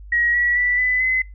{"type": "tone with pitch steps", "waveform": "sine", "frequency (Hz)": [1900, 1933.2, 1967, 2001, 2036], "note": ["A#6", "B6", "B6", "B6", "C7"], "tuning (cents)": [33, -38, -7, 22, -48], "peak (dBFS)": -16, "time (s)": [0.12, 1.22], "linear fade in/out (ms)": 5, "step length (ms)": 220, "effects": ["noise-tail reverb RT60 0.2 s tail -21 dB re dry", "added 50 Hz sine -36 dBFS peak until 1.34 s"]}